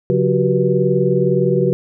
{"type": "tone cluster", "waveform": "sine", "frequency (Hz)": [138.9, 180.7, 366.4, 386, 486.5], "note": ["C#3", "F#3", "F#4", "G4", "B4"], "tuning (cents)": [4, -41, -17, -27, -26], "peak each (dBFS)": -19, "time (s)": [0.1, 1.73], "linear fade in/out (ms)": 0, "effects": []}